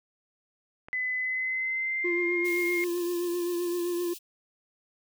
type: clicks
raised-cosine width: 0.5 ms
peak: -29 / -39 dBFS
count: 2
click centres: 0.885 / 2.978 s
type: tone with pitch glide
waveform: sine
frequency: 2013 to 2133 Hz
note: B6 to C7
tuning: +33 to +33 cents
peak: -27 dBFS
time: 0.93-2.84 s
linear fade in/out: 0 ms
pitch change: +100 cents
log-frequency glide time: 1.17-2.44 s
type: tone with vibrato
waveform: triangle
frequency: 349.2 Hz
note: F4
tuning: in tune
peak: -25 dBFS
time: 2.04-4.14 s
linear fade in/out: 10 ms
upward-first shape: triangle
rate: 7.7 Hz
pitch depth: 36 cents each way
type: high-pass noise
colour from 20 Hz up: white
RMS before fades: -43 dBFS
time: 2.44-4.19 s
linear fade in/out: 20 ms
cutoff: 2500 Hz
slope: 96 dB/octave
effects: none